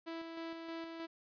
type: tone with tremolo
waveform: sawtooth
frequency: 329.6 Hz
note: E4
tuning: in tune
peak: -37 dBFS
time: 0.06-1.07 s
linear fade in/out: 20 ms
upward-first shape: square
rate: 3.2 Hz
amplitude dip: 35%
effects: resampled to 11025 Hz